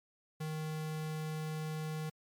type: tone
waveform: square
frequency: 155.9 Hz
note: D#3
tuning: 4 cents sharp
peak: -37 dBFS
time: 0.4-2.1 s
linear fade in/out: 10 ms
effects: MP3 96 kbps